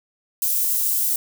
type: high-pass noise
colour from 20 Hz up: white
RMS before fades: -21 dBFS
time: 0.42-1.16 s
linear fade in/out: 2 ms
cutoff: 10000 Hz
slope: 12 dB/octave
effects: none